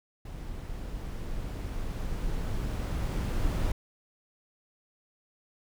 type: noise with level ramp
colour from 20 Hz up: brown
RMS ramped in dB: -39 to -27 dBFS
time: 0.25-3.72 s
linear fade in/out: 5 ms
effects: none